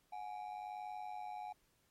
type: ring-modulated tone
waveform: triangle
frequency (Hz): 784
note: G5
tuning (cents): 0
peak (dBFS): -38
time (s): 0.12-1.53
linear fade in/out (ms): 10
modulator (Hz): 50.5
effects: pink hiss -75 dBFS RMS until 1.9 s + MP3 64 kbps